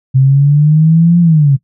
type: exponential two-way sweep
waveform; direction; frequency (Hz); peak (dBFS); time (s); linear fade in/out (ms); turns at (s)
sine; up then down; 130.81 to 174.61 to 134; -4; 0.14-1.57; 20; 1.2
effects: noise-tail reverb RT60 0.1 s tail -19 dB re dry